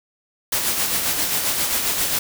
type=noise with tremolo; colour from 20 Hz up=white; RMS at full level=-20 dBFS; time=0.52-2.19 s; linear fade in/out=5 ms; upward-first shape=sine; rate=7.5 Hz; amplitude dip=40%; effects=none